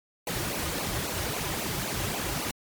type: noise with flanger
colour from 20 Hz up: pink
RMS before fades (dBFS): -31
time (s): 0.27-2.51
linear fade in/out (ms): 2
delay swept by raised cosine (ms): 0.56 to 4.56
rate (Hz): 3.7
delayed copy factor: -1
effects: MP3 96 kbps